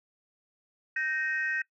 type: tone cluster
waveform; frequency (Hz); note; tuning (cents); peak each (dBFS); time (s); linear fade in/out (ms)
sine; 1554 / 1862 / 2540; G6 / A#6 / D#7; -16 / -2 / +35; -31 / -30 / -38; 0.96-1.62; 5
effects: noise-tail reverb RT60 0.1 s tail -21 dB re dry + tanh soft clip ceiling -19 dBFS